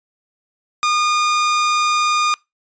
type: tone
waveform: sawtooth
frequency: 1219 Hz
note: D#6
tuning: 36 cents flat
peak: -11 dBFS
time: 0.83-2.34 s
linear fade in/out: 0 ms
effects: noise-tail reverb RT60 0.2 s tail -23 dB re dry + resampled to 16000 Hz